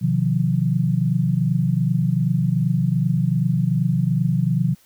sine tone cluster, 127.9 / 155.7 / 178.3 Hz, C3 / D#3 / F3, -39 / +2 / +36 cents, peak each -21 dBFS, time 0.01-4.75 s, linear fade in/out 20 ms, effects white hiss -56 dBFS RMS until 4.85 s

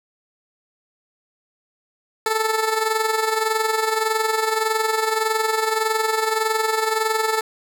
15% pulse tone with amplitude modulation, 440 Hz, A4, in tune, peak -10 dBFS, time 2.26-7.41 s, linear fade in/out 2 ms, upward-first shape sine, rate 21.7 Hz, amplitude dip 60%, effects none

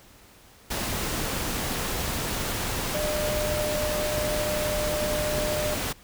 sine tone in noise, 603 Hz, D5, 46 cents sharp, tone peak -27 dBFS, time 2.94-5.75 s, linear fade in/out 10 ms, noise pink, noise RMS -29 dBFS, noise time 0.7-5.93 s, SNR -1 dB, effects pink hiss -53 dBFS RMS until 6.03 s

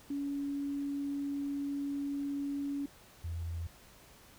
sine tone pair in turn, 282.3 / 83.93 Hz, C#4 / E2, +32 / +32 cents, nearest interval octave + major sixth, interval 2100 cents, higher first, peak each -33 / -35 dBFS, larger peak first, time 0.1-2.86 / 3.24-3.67 s, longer first, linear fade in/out 5 ms, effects pink hiss -58 dBFS RMS until 4.38 s

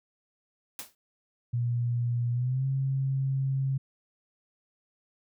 white noise with exponential decay, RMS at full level -35 dBFS, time 0.79-0.95 s, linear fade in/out 1 ms, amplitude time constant 34 ms
sine tone with pitch glide, 120 to 134.7 Hz, B2 to C#3, -49 to -49 cents, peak -25 dBFS, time 1.53-3.78 s, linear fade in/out 10 ms, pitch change +200 cents, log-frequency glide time 2.32-2.66 s
effects none

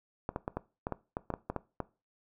clicks, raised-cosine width 1 ms, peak -19 dBFS, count 12, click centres 0.291 / 0.361 / 0.479 / 0.57 / 0.869 / 0.923 / 1.169 / 1.303 / 1.339 / 1.5 / 1.563 / 1.803 s, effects noise-tail reverb RT60 0.3 s tail -19 dB re dry

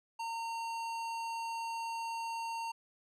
sine tone with hard clipping, 916 Hz, A#5, 31 cents flat, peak -38 dBFS, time 0.19-2.72 s, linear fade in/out 10 ms, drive 15 dB, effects none

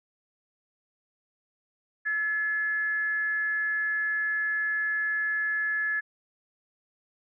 sine tone with frequency modulation, 1710 Hz, A6, 50 cents flat, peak -25 dBFS, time 2.05-6.01 s, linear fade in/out 20 ms, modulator 386 Hz, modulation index 0.24, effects none

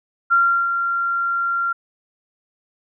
sine tone with ADSR envelope, 1380 Hz, F6, 21 cents flat, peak -11 dBFS, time 0.3-1.73 s, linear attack 25 ms, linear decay 350 ms, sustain -7 dB, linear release 9 ms, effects none

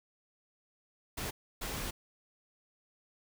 pink noise bursts at uneven times, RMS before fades -38 dBFS, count 2, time 1.17-1.31 / 1.61-1.91 s, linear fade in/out 10 ms, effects none

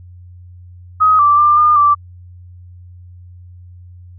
sine tone with pitch steps, 1261 / 1170 / 1190 / 1211 / 1168 Hz, D#6 / D6 / D6 / D#6 / D6, +23 / -7 / +22 / -47 / -10 cents, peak -7 dBFS, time 1-1.95 s, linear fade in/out 20 ms, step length 190 ms, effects added 89 Hz sine -35 dBFS peak until 4.18 s

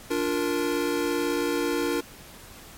square chord, Bb major, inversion first, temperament just, 291.4 / 349.6 / 466.2 Hz, D4 / F4 / Bb4, -13 / +2 / 0 cents, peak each -29 dBFS, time 0.1-2.01 s, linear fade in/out 10 ms, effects pink hiss -46 dBFS RMS until 2.77 s + MP3 64 kbps

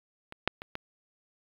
clicks, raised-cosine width 0.3 ms, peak -25 / -7 / -22 / -18 dBFS, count 4, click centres 0.324 / 0.476 / 0.619 / 0.754 s, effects low-pass 4000 Hz 12 dB/octave + 8-bit

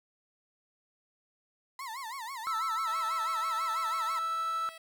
35% pulse tone with vibrato, 987.8 Hz, B5, in tune, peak -36 dBFS, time 1.79-4.19 s, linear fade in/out 2 ms, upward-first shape sine, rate 6.1 Hz, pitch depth 210 cents each way
triangle tone, 1318.5 Hz, E6, in tune, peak -28 dBFS, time 2.47-4.69 s, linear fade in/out 0 ms
10% pulse tone with pitch glide, 648 to 652.9 Hz, E5 to E5, -30 to -17 cents, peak -38 dBFS, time 2.87-4.78 s, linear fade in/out 5 ms, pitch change +13 cents, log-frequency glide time 3.48-3.74 s
effects none

